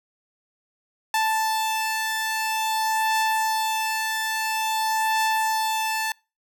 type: beating tone pair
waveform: sawtooth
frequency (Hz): 880 / 880.49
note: A5 / A5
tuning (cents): 0 / +1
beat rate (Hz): 0.49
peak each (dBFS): -19 / -26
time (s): 1.14-6.12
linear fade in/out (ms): 2
effects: noise-tail reverb RT60 0.3 s tail -26 dB re dry